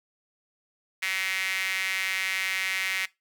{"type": "tone with high-pass filter", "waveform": "sawtooth", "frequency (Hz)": 189.6, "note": "F#3", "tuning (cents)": 43, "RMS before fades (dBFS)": -29, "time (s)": [1.02, 3.06], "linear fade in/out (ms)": 10, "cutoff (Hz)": 2100, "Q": 4.1, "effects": ["noise-tail reverb RT60 0.2 s tail -20 dB re dry"]}